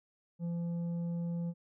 sine tone with tanh clipping, 170.7 Hz, F3, 39 cents flat, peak -34 dBFS, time 0.39-1.54 s, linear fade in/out 50 ms, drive 6 dB, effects none

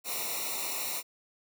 white noise with comb filter, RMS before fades -34 dBFS, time 0.04-1.03 s, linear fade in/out 50 ms, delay 0.62 ms, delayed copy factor -1, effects none

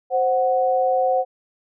sine tone pair together, 523.3 / 740.1 Hz, C5 / F#5, 0 / 0 cents, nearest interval tritone, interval 600 cents, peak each -19 dBFS, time 0.1-1.25 s, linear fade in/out 50 ms, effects none

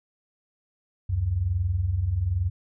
sine tone pair together, 71.42 / 92.5 Hz, D2 / F#2, -48 / 0 cents, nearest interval major third, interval 448 cents, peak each -29 / -23 dBFS, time 1.09-2.5 s, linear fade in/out 10 ms, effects none

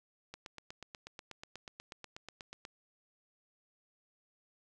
click train, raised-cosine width 0.2 ms, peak -28 dBFS, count 20, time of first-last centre 0.34-2.651 s, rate 8.22 Hz, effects none

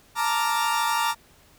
40% pulse chord, Bb major seventh, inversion third, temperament equal, 880 / 932.3 / 1174.7 / 1396.9 Hz, A5 / Bb5 / D6 / F6, 0 / 0 / 0 / 0 cents, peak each -28 / -24 / -27 / -30 dBFS, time 0.15-1.15 s, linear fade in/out 50 ms, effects pink hiss -56 dBFS RMS until 1.58 s

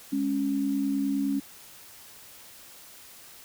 sine tone pair together, 207.5 / 277.2 Hz, G#3 / C#4, -1 / 0 cents, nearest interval perfect fourth, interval 501 cents, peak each -31 / -25 dBFS, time 0.12-1.4 s, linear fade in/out 10 ms, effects white hiss -49 dBFS RMS until 3.44 s

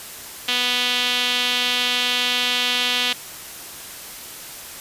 sawtooth tone with band-pass filter, 246.9 Hz, B3, in tune, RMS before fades -21 dBFS, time 0.48-3.13 s, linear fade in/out 5 ms, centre 3300 Hz, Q 3.1, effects white hiss -36 dBFS RMS until 4.8 s + resampled to 32000 Hz

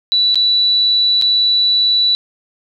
sine tone with dropouts, 3951 Hz, B7, in tune, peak -10 dBFS, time 0.12-2.15 s, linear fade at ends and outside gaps 0 ms, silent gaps 0.345-0.356 / 1.214-1.222 s, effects none

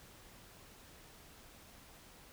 silence, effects pink hiss -58 dBFS RMS until 2.32 s

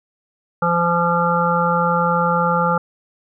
harmonic tone, 171.7 Hz, F3, 29 cents flat, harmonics 1 / 3 / 5 / 7 / 8, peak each -21 / -21 / -21 / -21 / -21 dBFS, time 0.62-2.78 s, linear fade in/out 5 ms, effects none

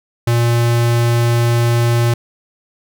square tone, 118.2 Hz, A#2, 24 cents sharp, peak -12 dBFS, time 0.27-2.14 s, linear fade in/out 5 ms, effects none

